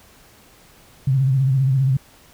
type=tone with vibrato; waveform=sine; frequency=133.4 Hz; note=C3; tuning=34 cents sharp; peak=-14 dBFS; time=1.07-1.97 s; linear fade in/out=5 ms; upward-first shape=sine; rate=15 Hz; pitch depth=71 cents each way; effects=pink hiss -50 dBFS RMS until 2.33 s